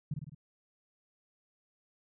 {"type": "tone with echo", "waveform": "sine", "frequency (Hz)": 146.83, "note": "D3", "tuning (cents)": 0, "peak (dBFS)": -30, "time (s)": [0.11, 0.14], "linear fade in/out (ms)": 5, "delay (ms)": 52, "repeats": 4, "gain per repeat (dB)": -4, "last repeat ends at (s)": 0.348, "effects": []}